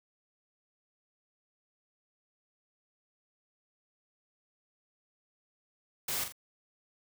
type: noise with echo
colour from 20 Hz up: white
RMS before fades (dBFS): -34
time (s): 6.08-6.24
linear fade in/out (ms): 5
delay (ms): 42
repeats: 2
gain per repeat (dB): -7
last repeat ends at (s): 6.324
effects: none